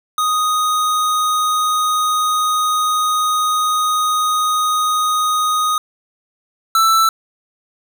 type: tone pair in turn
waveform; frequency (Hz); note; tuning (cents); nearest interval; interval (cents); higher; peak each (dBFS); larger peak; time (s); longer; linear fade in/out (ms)
square; 1244.5 / 1325.1; D#6 / E6; 0 / +9; minor second; 109; second; -15 / -11; second; 0.18-5.78 / 6.75-7.09; first; 2
effects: none